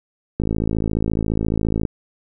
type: click train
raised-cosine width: 3 ms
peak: -8 dBFS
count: 80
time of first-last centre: 0.4-1.852 s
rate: 54.4 Hz
effects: none